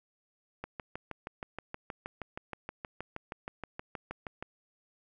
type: click train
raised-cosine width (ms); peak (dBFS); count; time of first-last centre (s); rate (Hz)
0.5; -23; 25; 0.64-4.425; 6.34
effects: none